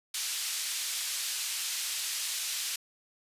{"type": "band-pass noise", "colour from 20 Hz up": "pink", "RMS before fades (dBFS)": -34, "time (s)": [0.14, 2.76], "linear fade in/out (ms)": 5, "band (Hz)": [3400, 12000], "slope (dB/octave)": 12, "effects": ["resampled to 32000 Hz"]}